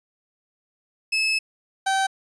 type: tone pair in turn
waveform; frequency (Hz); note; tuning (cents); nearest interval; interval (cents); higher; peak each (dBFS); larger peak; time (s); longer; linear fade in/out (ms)
30% pulse; 2600 / 773; E7 / G5; -24 / -24; octave + major sixth; 2100; first; -17; neither; 1.12-1.39 / 1.86-2.07; first; 10
effects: resampled to 24000 Hz